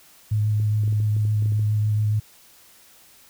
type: tone with vibrato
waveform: sine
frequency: 106.3 Hz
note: G#2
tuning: 41 cents sharp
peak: -18 dBFS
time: 0.31-2.2 s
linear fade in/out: 10 ms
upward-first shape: triangle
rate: 7.2 Hz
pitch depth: 20 cents each way
type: clicks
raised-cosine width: 3 ms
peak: -26 dBFS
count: 11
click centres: 0.6 / 0.836 / 0.878 / 0.926 / 1.002 / 1.166 / 1.252 / 1.424 / 1.459 / 1.522 / 1.594 s
effects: white hiss -52 dBFS RMS until 3.29 s